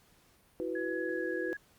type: chord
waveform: sine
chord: E suspended second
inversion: none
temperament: just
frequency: 329.6 / 370.8 / 494.4 Hz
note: E4 / F#4 / B4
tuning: 0 / +4 / +2 cents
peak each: -37 dBFS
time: 0.6-1.53 s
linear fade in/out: 0 ms
type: tone with pitch glide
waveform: sine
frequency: 1681 to 1667.5 Hz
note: G#6 to G#6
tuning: +20 to +7 cents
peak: -38 dBFS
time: 0.75-1.57 s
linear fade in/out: 5 ms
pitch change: -13 cents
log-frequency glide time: 1-1.31 s
effects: pink hiss -65 dBFS RMS until 1.78 s + Opus 48 kbps